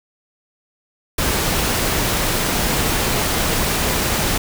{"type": "noise", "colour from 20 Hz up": "pink", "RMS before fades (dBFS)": -19, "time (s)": [1.18, 4.38], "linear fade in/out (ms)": 5, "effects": []}